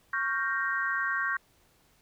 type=chord; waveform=sine; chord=G half-diminished seventh; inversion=second; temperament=equal; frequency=1108.7 / 1396.9 / 1568 / 1864.7 Hz; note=Db6 / F6 / G6 / Bb6; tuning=0 / 0 / 0 / 0 cents; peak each=-33 / -36 / -30 / -33 dBFS; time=0.13-1.37 s; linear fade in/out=5 ms; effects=pink hiss -65 dBFS RMS until 2.01 s